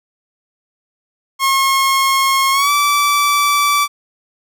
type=tone with pitch glide; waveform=sawtooth; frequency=1081 to 1158.6 Hz; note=C#6 to D6; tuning=-44 to -24 cents; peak=-8 dBFS; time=1.39-3.88 s; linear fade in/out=50 ms; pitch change=+120 cents; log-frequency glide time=2.52-2.71 s; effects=none